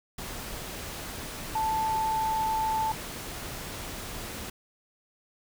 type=tone in noise; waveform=sine; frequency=880 Hz; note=A5; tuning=in tune; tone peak=-25 dBFS; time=1.55-2.92 s; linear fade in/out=5 ms; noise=pink; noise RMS=-38 dBFS; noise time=0.18-4.5 s; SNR=+10 dB; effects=none